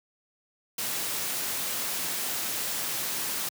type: noise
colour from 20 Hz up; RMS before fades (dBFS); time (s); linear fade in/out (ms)
white; -31; 0.78-3.49; 5
effects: high-pass 100 Hz 12 dB/octave